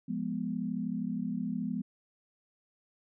sine chord, F diminished, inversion none, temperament equal, 174.61 / 207.7 / 246.9 Hz, F3 / Ab3 / Cb4, 0 / 0 / 0 cents, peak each -37 / -35 / -35 dBFS, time 0.08-1.82 s, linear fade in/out 10 ms, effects none

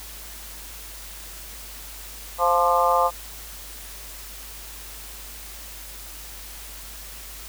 harmonic tone with a mistuned harmonic, 174.61 Hz, F3, in tune, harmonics 3 / 4 / 5 / 6 / 7, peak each -23 / -23 / -23 / -23 / -23 dBFS, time 2.38-3.11 s, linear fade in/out 50 ms, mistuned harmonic 7, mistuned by -34 cents, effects added 50 Hz sine -42 dBFS peak until 7.48 s + white hiss -40 dBFS RMS until 7.48 s

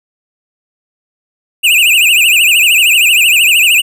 square tone with vibrato, 2654 Hz, E7, 11 cents sharp, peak -6 dBFS, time 1.63-3.82 s, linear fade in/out 20 ms, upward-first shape triangle, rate 13 Hz, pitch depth 200 cents each way, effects none

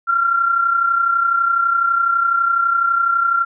sine tone pair together, 1371 / 1403 Hz, F6 / F6, -32 / +8 cents, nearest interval unison, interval 40 cents, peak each -14 / -22 dBFS, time 0.07-3.45 s, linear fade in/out 20 ms, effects none

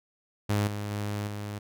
sawtooth tone with level steps, 103.4 Hz, G#2, 7 cents flat, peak -20 / -28 / -26 / -30 dBFS, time 0.49-1.59 s, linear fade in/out 10 ms, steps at 0.67 / 0.91 / 1.27 s, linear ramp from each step 2 ms, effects none

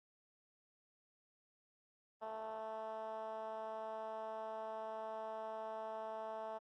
10% pulse tone with band-pass filter, 219.8 Hz, A3, 2 cents flat, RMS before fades -45 dBFS, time 2.21-6.59 s, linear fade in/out 20 ms, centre 740 Hz, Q 2.9, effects Opus 24 kbps

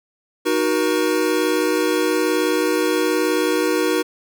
square chord, D# minor, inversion none, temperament equal with one note detuned, 311.1 / 370 / 476 Hz, D#4 / F#4 / A#4, 0 / 0 / +36 cents, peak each -22 dBFS, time 0.45-4.03 s, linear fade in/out 20 ms, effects none

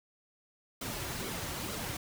pink noise with flanger, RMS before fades -38 dBFS, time 0.81-1.97 s, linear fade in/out 5 ms, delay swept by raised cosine 1.1 to 4.8 ms, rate 2.2 Hz, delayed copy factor -0.6, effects none

